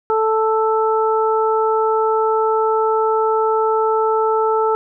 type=harmonic tone; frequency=440 Hz; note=A4; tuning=in tune; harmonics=1 / 2 / 3; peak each=-16 / -19 / -21 dBFS; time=0.1-4.75 s; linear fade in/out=0 ms; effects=none